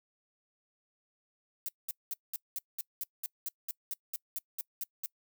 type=noise bursts; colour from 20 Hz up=violet; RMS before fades=-36 dBFS; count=16; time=1.66-5.06 s; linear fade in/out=0 ms; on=25 ms; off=200 ms; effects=noise-tail reverb RT60 0.1 s tail -24 dB re dry